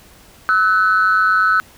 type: tone pair together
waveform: sine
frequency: 1301.2 / 1493 Hz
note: E6 / F#6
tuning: -23 / +15 cents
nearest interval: major second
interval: 238 cents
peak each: -13 dBFS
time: 0.49-1.6 s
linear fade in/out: 0 ms
effects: tanh soft clip ceiling -6 dBFS + pink hiss -46 dBFS RMS until 1.77 s